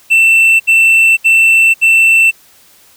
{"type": "tone bursts", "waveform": "triangle", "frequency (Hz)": 2678, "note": "E7", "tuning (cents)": 27, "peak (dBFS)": -3, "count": 4, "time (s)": [0.1, 2.313], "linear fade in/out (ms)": 20, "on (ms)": 500, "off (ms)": 71, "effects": ["white hiss -45 dBFS RMS until 2.96 s"]}